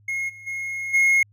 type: tone with level steps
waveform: triangle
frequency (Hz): 2157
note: C#7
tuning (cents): -48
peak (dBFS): -22 / -38 / -25 / -13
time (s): 0.08-1.23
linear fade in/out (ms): 5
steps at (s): 0.28 / 0.46 / 0.93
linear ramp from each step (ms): 20
effects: added 103 Hz sine -53 dBFS peak until 1.32 s